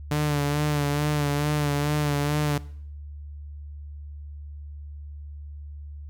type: tone with vibrato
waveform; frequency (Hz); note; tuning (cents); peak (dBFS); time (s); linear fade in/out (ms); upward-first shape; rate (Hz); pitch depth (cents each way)
sawtooth; 146.83; D3; 0; -18; 0.11-2.58; 5; sine; 2.3; 40
effects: noise-tail reverb RT60 0.6 s tail -19 dB re dry + added 73 Hz sine -36 dBFS peak until 6.09 s